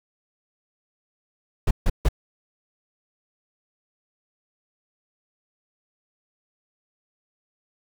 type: noise bursts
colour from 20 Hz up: brown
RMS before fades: -17 dBFS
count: 3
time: 1.67-2.087 s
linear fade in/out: 5 ms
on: 39 ms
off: 150 ms
effects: none